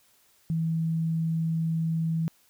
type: tone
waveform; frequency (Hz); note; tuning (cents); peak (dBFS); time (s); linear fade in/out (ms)
sine; 162.8; E3; -21; -24; 0.5-2.28; 0
effects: white hiss -63 dBFS RMS until 2.49 s